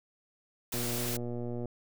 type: noise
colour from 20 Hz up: white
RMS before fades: -36 dBFS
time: 0.72-1.17 s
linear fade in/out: 5 ms
type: click train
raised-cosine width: 2 ms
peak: -25 dBFS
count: 111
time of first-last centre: 0.74-1.657 s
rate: 120 Hz
effects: none